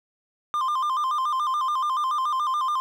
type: tone with vibrato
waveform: triangle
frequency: 1120 Hz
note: C#6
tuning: 18 cents sharp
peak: -20 dBFS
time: 0.54-2.8 s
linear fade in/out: 0 ms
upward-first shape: square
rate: 7 Hz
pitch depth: 120 cents each way
effects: none